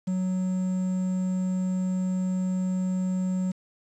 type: tone with quantisation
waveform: triangle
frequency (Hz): 185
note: F#3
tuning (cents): 0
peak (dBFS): -22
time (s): 0.07-3.52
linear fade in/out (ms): 10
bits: 8
effects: resampled to 22050 Hz